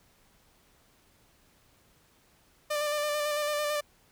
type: tone with vibrato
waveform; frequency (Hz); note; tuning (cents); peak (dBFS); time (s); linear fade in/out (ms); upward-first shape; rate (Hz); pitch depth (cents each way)
sawtooth; 594; D5; +20; -24; 2.7-3.81; 10; square; 9; 19
effects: pink hiss -64 dBFS RMS until 4.11 s